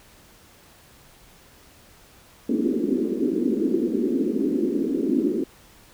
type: band-pass noise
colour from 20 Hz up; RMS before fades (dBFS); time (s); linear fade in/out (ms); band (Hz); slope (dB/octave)
white; -23; 2.49-5.44; 5; 220 to 380; 48
effects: pink hiss -52 dBFS RMS until 5.93 s